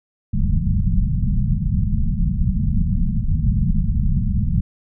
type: low-pass noise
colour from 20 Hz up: pink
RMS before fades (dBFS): -18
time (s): 0.33-4.61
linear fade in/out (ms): 5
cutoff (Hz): 220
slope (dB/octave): 96
effects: none

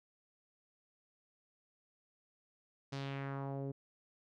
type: tone with low-pass filter sweep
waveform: sawtooth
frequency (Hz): 137.7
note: C#3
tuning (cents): -11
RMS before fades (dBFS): -41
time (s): 2.92-3.72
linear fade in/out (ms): 10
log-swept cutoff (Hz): 5400 to 390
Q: 1.9
effects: none

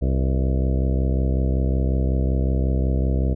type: harmonic tone with a mistuned harmonic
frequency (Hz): 65.41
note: C2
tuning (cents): 0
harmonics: 1 / 2 / 3 / 4 / 5 / 6 / 7 / 8 / 9 / 10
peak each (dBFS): -19 / -25 / -29 / -31 / -33 / -35 / -36 / -37 / -38 / -39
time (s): 0.01-3.35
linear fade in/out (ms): 20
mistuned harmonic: 8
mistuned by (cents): -72
effects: none

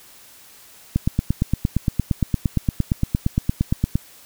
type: click train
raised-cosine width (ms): 5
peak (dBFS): -5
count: 27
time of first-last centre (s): 0.96-3.955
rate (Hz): 8.68
effects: white hiss -47 dBFS RMS until 4.25 s

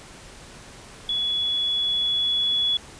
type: tone with level ramp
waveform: sine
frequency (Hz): 3392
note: G#7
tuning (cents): +36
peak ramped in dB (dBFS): -22 to -19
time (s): 1.09-2.77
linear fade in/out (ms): 2
effects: pink hiss -44 dBFS RMS until 2.99 s + resampled to 22050 Hz

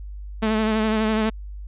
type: tone with vibrato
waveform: sawtooth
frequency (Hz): 217.9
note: A3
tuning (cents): -17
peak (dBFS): -15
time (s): 0.42-1.3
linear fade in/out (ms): 10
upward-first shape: sine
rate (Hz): 12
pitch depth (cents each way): 31
effects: added 50 Hz sine -32 dBFS peak until 1.67 s + resampled to 8000 Hz

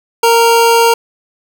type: tone pair together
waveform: square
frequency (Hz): 462.9 / 928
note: A#4 / A#5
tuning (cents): -12 / -8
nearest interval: octave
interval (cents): 1204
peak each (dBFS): -10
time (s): 0.23-0.94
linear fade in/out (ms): 5
effects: 7-bit

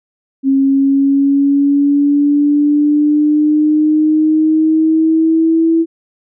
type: exponential sweep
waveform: sine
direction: up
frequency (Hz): 270 to 329.6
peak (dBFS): -8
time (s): 0.43-5.86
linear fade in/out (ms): 50
effects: none

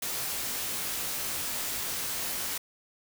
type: noise with comb filter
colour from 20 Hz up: white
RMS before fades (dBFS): -33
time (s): 0.02-2.58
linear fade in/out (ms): 5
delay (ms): 19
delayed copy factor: -0.65
effects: none

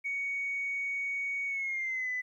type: tone with pitch glide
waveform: sine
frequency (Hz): 2235 to 2003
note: C#7 to B6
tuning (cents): +14 to +24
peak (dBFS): -30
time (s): 0.04-2.22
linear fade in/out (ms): 20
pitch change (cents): -190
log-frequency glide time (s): 1.47-2.1
effects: tanh soft clip ceiling -26 dBFS + 12-bit

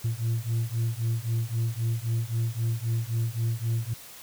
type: beating tone pair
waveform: sine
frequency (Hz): 112.8 / 116.6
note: A2 / A#2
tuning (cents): +44 / +1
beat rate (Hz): 3.8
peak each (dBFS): -26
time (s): 0.04-3.94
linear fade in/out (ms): 10
effects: tanh soft clip ceiling -22 dBFS + white hiss -46 dBFS RMS until 4.22 s

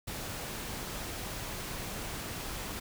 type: noise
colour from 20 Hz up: pink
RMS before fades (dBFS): -39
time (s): 0.07-2.8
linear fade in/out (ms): 10
effects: none

